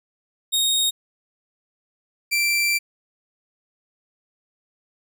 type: tone pair in turn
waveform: sawtooth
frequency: 3729 / 2349 Hz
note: A#7 / D7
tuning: 0 / 0 cents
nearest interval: minor sixth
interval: 800 cents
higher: first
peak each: -15 dBFS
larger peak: neither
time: 0.52-0.91 / 2.31-2.79 s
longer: second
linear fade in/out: 20 ms
effects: none